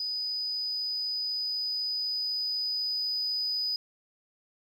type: tone with level ramp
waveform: sine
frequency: 4978 Hz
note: D#8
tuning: in tune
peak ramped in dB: -29 to -26 dBFS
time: 0-3.76 s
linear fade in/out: 2 ms
effects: tanh soft clip ceiling -24 dBFS + 10-bit